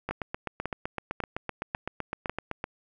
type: two click trains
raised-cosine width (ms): 0.5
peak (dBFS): -16 / -15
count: 21 / 5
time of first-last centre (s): 0.09-2.641 / 0.11-2.296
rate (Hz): 7.84 / 1.83
effects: none